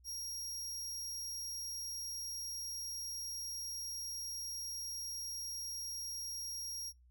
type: tone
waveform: sawtooth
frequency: 5610 Hz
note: F8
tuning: 7 cents sharp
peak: -38 dBFS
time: 0.04-6.93 s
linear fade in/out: 50 ms
effects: noise-tail reverb RT60 0.2 s tail -25 dB re dry + added 61 Hz sine -61 dBFS peak until 7.1 s